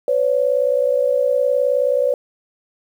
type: tone pair together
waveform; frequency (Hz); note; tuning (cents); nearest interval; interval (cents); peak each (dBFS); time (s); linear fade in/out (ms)
sine; 507 / 566.2; B4 / C#5; +45 / +37; major second; 192; -17; 0.08-2.14; 2
effects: 8-bit